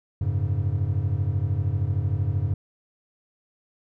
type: chord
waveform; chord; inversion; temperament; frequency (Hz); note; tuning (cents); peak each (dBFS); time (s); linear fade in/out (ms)
triangle; F# suspended second; none; equal with one note detuned; 90.86 / 103.83 / 138.59; F#2 / G#2 / C#3; -31 / 0 / 0; -24 / -23 / -27; 0.21-2.54; 5
effects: none